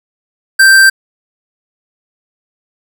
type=tone with hard clipping; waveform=sine; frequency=1568 Hz; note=G6; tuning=in tune; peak=-4 dBFS; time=0.59-0.9 s; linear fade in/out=10 ms; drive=17 dB; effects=none